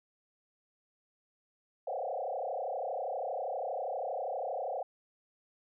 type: tone with frequency modulation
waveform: sine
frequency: 638 Hz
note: D#5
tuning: 43 cents sharp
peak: -33 dBFS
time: 1.87-4.83 s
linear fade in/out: 5 ms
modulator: 32.5 Hz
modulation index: 4.3
effects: none